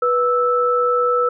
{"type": "tone pair together", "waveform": "sine", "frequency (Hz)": [490, 1315], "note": ["B4", "E6"], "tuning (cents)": [-14, -5], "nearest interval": "octave + perfect fourth", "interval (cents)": 1709, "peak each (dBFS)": -17, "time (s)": [0.02, 1.29], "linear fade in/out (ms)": 5, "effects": []}